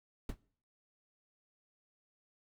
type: noise with exponential decay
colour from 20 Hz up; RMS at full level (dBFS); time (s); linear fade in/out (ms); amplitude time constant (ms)
brown; -29; 0.29-0.37; 5; 16
effects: noise-tail reverb RT60 0.5 s tail -21 dB re dry